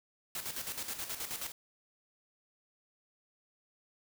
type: noise with tremolo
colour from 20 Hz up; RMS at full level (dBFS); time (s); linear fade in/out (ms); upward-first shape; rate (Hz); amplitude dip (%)
white; -38; 0.35-1.52; 2; square; 9.4; 60
effects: none